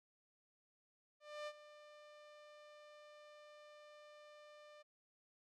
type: tone with ADSR envelope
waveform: sawtooth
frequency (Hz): 597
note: D5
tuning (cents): +28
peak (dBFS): -39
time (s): 1.2-4.83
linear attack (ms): 270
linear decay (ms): 54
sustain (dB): -15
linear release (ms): 17
effects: low-pass 5000 Hz 12 dB/octave